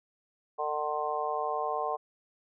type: harmonic tone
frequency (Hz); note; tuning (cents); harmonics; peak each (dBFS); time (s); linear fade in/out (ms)
150.5; D3; +43; 3 / 4 / 5 / 6 / 7; -36 / -36 / -33 / -40 / -34; 0.58-1.97; 20
effects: none